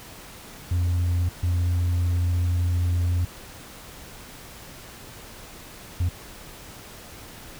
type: tone bursts at uneven times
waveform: sine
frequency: 87.8 Hz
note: F2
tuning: 10 cents sharp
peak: -17 dBFS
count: 3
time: 0.71-1.29 / 1.43-3.25 / 6-6.09 s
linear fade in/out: 5 ms
effects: tanh soft clip ceiling -19 dBFS + pink hiss -43 dBFS RMS until 7.59 s